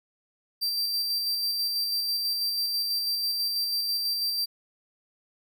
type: tone with tremolo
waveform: 45% pulse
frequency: 4699 Hz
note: D8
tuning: in tune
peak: -24 dBFS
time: 0.61-4.46 s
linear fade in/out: 20 ms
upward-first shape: square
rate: 6.1 Hz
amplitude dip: 25%
effects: none